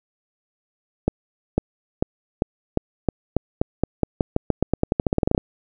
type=accelerating click train; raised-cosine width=2 ms; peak=-4 dBFS; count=26; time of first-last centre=1.08-5.379 s; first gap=500 ms; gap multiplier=0.89; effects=none